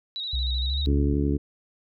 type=tone with vibrato; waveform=sine; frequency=3845 Hz; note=B7; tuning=47 cents flat; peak=-29 dBFS; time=0.16-0.86 s; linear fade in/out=0 ms; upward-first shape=square; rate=13 Hz; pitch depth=41 cents each way
type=tone with pitch glide; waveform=sine; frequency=64.1 to 71.95 Hz; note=C2 to D2; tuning=-35 to -35 cents; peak=-24 dBFS; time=0.33-1.14 s; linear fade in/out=5 ms; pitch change=+200 cents; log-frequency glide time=0.6-0.82 s
type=harmonic tone; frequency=71.3 Hz; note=C#2; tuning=49 cents sharp; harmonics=1 / 2 / 3 / 4 / 5 / 6; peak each=-25 / -28 / -32 / -26 / -32 / -33 dBFS; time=0.86-1.38 s; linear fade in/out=20 ms
effects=none